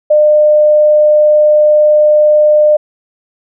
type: tone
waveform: sine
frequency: 603 Hz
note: D5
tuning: 46 cents sharp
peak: -4 dBFS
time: 0.1-2.77 s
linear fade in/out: 10 ms
effects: none